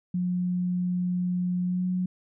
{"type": "tone with pitch glide", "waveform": "sine", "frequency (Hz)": [179.5, 182.43], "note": ["F3", "F#3"], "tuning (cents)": [48, -24], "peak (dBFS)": -24, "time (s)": [0.14, 2.06], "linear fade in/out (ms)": 5, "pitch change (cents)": 28, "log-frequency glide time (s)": [1.64, 1.86], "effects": []}